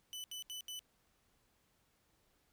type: tone bursts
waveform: sawtooth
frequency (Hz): 2994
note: F#7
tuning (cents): +20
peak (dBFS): -40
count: 4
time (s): 0.13-0.792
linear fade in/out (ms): 0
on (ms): 110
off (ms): 74
effects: pink hiss -75 dBFS RMS until 2.52 s